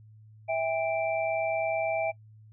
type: tone cluster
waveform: sine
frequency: 654 / 803 / 2343 Hz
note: E5 / G5 / D7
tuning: -14 / +41 / -5 cents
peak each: -27 / -33 / -35 dBFS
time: 0.48-2.12 s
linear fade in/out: 20 ms
effects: noise-tail reverb RT60 0.1 s tail -24 dB re dry + added 108 Hz sine -50 dBFS peak until 2.52 s